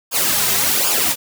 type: noise with flanger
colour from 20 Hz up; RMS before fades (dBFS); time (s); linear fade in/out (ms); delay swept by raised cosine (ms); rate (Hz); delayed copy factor
white; -17; 0.11-1.16; 50; 0.5 to 3.6; 1.3; -0.7
effects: none